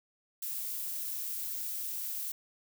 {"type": "noise", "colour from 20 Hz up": "violet", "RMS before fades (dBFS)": -37, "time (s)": [0.42, 2.32], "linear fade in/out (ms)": 5, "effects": []}